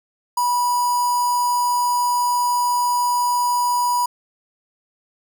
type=tone with notch filter; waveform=square; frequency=977 Hz; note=B5; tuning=19 cents flat; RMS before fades=-19 dBFS; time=0.37-4.06 s; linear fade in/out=5 ms; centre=3000 Hz; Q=1.7; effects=none